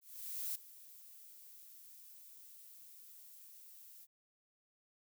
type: noise with ADSR envelope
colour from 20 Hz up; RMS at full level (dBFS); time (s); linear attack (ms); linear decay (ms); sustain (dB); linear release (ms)
violet; -39; 0.01-4.07; 540; 11; -18; 38
effects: none